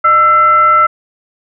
sine tone with frequency modulation, 1332 Hz, E6, 18 cents sharp, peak -5 dBFS, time 0.04-0.87 s, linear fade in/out 10 ms, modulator 723 Hz, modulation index 0.39, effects none

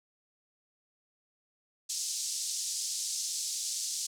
pink band-pass noise, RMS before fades -35 dBFS, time 1.89-4.07 s, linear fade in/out 10 ms, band 5000 to 8500 Hz, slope 24 dB/octave, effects none

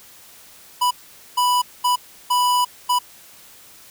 square tone bursts at uneven times, 987.8 Hz, B5, in tune, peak -16 dBFS, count 5, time 0.81-0.91 / 1.37-1.62 / 1.84-1.96 / 2.3-2.65 / 2.89-2.99 s, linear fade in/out 10 ms, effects white hiss -46 dBFS RMS until 3.9 s

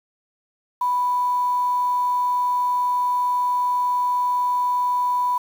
sine tone with quantisation, 987.8 Hz, B5, in tune, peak -18 dBFS, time 0.81-5.38 s, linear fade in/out 5 ms, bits 7, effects none

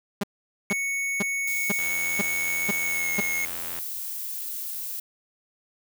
sawtooth tone bursts, 202 Hz, G#3, 48 cents flat, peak -19 dBFS, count 7, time 0.21-3.205 s, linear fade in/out 5 ms, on 25 ms, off 470 ms
square tone with pitch glide, 2217 to 2171 Hz, C#7 to C#7, 0 to -37 cents, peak -26 dBFS, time 0.7-3.45 s, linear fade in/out 0 ms, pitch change -37 cents, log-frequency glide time 2.85-3.1 s
violet noise, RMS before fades -33 dBFS, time 1.47-5 s, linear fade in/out 5 ms
click train, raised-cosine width 0.3 ms, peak -22 dBFS, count 172, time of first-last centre 1.79-3.788 s, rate 85.6 Hz
effects none

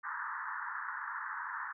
white band-pass noise, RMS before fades -40 dBFS, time 0.03-1.73 s, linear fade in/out 20 ms, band 890 to 1800 Hz, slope 96 dB/octave, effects none

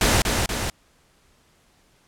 pink noise with echo, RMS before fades -18 dBFS, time 0.01-0.22 s, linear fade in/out 2 ms, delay 240 ms, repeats 2, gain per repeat -4 dB, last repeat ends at 0.7 s, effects pink hiss -60 dBFS RMS until 2.07 s + low-pass 11000 Hz 12 dB/octave

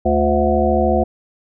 harmonic tone with a mistuned harmonic, 73.42 Hz, D2, in tune, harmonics 1 / 3 / 5 / 7 / 9 / 10, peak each -20 / -20 / -20 / -20 / -20 / -20 dBFS, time 0.05-1.04 s, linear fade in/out 10 ms, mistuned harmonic 5, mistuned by -57 cents, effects none

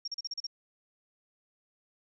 sine tone bursts, 5550 Hz, F8, 12 cents flat, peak -33 dBFS, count 7, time 0.05-0.468 s, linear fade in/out 5 ms, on 28 ms, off 37 ms, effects none

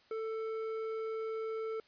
triangle tone with hard clipping, 443.2 Hz, A4, 13 cents sharp, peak -37 dBFS, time 0.11-1.8 s, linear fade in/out 2 ms, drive 12 dB, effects white hiss -65 dBFS RMS until 1.87 s + resampled to 11025 Hz

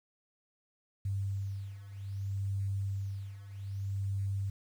sine beating tone pair, 98 / 98.63 Hz, G2 / G2, 0 / +11 cents, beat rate 0.63 Hz, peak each -38 / -35 dBFS, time 1.05-4.5 s, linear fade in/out 5 ms, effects 10-bit

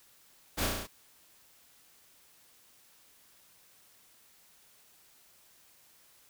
pink noise with echo, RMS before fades -32 dBFS, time 0.57-0.67 s, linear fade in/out 20 ms, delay 34 ms, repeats 6, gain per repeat -2 dB, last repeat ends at 0.874 s, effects white hiss -62 dBFS RMS until 6.29 s

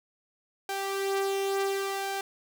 sawtooth tone with flanger, 392 Hz, G4, in tune, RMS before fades -30 dBFS, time 0.69-2.21 s, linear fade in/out 2 ms, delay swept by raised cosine 1.3 to 2.9 ms, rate 0.71 Hz, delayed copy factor +0.5, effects none

